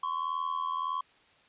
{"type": "ring-modulated tone", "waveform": "triangle", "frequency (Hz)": 1074, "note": "C6", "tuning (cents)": 45, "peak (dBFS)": -25, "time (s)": [0.03, 1.01], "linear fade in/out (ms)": 5, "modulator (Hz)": 40.8, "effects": ["white hiss -62 dBFS RMS until 1.48 s", "resampled to 8000 Hz"]}